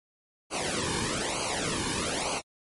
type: noise with flanger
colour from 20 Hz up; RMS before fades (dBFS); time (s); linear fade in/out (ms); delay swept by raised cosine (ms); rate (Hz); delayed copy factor
pink; -30; 0.5-2.42; 50; 0.55 to 1.54; 1.1; -0.9
effects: MP3 48 kbps